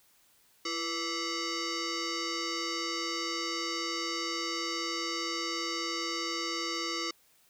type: tone with frequency modulation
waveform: sine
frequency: 2143 Hz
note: C7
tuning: 41 cents sharp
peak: -31 dBFS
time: 0.65-7.11 s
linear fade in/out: 5 ms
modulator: 827 Hz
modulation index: 4.5
effects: white hiss -65 dBFS RMS until 7.49 s